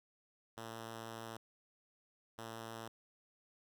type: tone bursts at uneven times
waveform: 5% pulse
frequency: 113.3 Hz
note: A#2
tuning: 49 cents flat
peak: -34 dBFS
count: 2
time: 0.57-1.37 / 2.38-2.88 s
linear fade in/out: 5 ms
effects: none